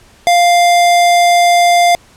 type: tone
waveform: square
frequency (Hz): 698.5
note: F5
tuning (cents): 0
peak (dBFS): -7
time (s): 0.27-1.95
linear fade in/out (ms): 0
effects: pink hiss -45 dBFS RMS until 2.16 s + low-pass 10000 Hz 12 dB/octave